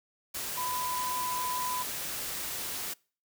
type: tone in noise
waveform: sine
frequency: 1000 Hz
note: B5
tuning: 21 cents sharp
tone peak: -32 dBFS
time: 0.57-1.83 s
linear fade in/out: 10 ms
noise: white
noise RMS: -36 dBFS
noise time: 0.34-2.94 s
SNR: +1 dB
effects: noise-tail reverb RT60 0.4 s tail -25 dB re dry